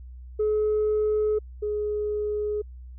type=tone pair in turn; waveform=sine; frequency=426.1 / 419.3 Hz; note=G#4 / G#4; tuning=+44 / +17 cents; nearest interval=unison; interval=27 cents; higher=first; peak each=-19 / -24 dBFS; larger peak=first; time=0.39-1.39 / 1.62-2.62 s; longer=neither; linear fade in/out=10 ms; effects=tanh soft clip ceiling -18 dBFS + added 62 Hz sine -39 dBFS peak until 2.98 s